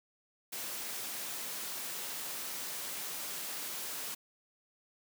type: high-pass noise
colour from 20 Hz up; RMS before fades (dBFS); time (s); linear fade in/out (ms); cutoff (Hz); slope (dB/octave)
white; -40; 0.52-4.15; 10; 170; 12
effects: none